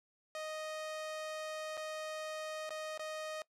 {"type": "tone with dropouts", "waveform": "sawtooth", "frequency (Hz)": 622.3, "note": "D#5", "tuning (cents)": 0, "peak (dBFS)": -36, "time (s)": [0.35, 3.42], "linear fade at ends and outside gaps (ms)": 1, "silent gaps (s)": [[1.771, 1.775], [2.693, 2.705], [2.976, 2.994]], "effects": ["noise-tail reverb RT60 0.1 s tail -21 dB re dry", "low-pass 9000 Hz 12 dB/octave"]}